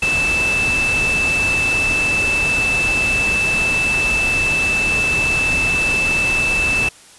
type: tone in noise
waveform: sine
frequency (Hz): 2637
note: E7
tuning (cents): 0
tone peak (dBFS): -15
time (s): 0.02-6.89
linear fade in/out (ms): 5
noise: pink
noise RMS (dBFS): -24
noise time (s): 0.02-6.89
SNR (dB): +6
effects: white hiss -44 dBFS RMS until 7.18 s + resampled to 24000 Hz